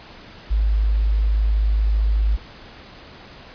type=tone; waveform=sine; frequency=52.5 Hz; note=G#1; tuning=19 cents sharp; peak=-15 dBFS; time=0.5-2.37 s; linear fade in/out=20 ms; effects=pink hiss -42 dBFS RMS until 3.54 s + resampled to 11025 Hz